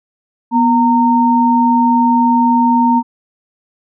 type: tone pair together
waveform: sine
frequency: 243.7 / 920 Hz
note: B3 / A#5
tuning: -23 / -23 cents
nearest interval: octave + major seventh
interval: 2300 cents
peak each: -11 dBFS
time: 0.51-3.03 s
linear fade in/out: 50 ms
effects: none